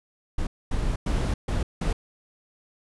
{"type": "noise bursts at uneven times", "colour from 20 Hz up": "brown", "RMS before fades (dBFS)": -25, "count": 5, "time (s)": [[0.38, 0.47], [0.71, 0.96], [1.06, 1.34], [1.48, 1.63], [1.81, 1.93]], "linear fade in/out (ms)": 5, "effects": ["resampled to 24000 Hz"]}